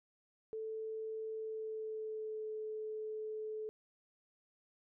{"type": "tone with pitch glide", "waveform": "sine", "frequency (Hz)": [440, 432.7], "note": ["A4", "A4"], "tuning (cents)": [0, -29], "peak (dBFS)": -39, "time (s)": [0.53, 3.69], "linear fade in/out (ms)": 0, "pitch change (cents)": -29, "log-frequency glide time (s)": [1.34, 2.5], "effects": []}